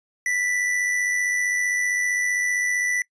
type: tone with amplitude modulation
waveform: square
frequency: 1975.5 Hz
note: B6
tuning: in tune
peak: -20 dBFS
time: 0.26-3.02 s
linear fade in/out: 2 ms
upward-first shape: sine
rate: 95.4 Hz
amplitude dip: 40%
effects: noise-tail reverb RT60 0.1 s tail -23 dB re dry + resampled to 22050 Hz